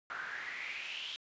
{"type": "noise with band-pass filter sweep", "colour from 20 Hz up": "pink", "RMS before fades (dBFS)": -42, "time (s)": [0.1, 1.16], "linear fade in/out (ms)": 0, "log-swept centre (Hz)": [1400, 3300], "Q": 6.3, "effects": ["resampled to 16000 Hz"]}